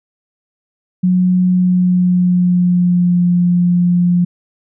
sine tone with pitch glide, 182.1 to 176.3 Hz, F#3 to F3, -27 to +17 cents, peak -9 dBFS, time 1.03-4.25 s, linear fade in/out 10 ms, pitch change -56 cents, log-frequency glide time 1.47-3.24 s, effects none

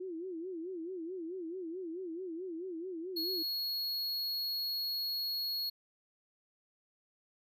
sine tone with vibrato, 349.2 Hz, F4, in tune, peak -38 dBFS, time 0-3.43 s, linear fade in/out 10 ms, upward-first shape sine, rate 4.6 Hz, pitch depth 150 cents each way
square tone, 4324 Hz, C#8, 44 cents flat, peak -34 dBFS, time 3.16-5.7 s, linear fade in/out 10 ms
effects none

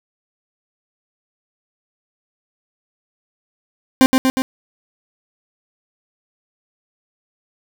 40% pulse tone with echo, 261.6 Hz, C4, in tune, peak -6 dBFS, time 4.01-4.06 s, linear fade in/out 0 ms, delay 120 ms, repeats 3, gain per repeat -3 dB, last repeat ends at 4.42 s, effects none

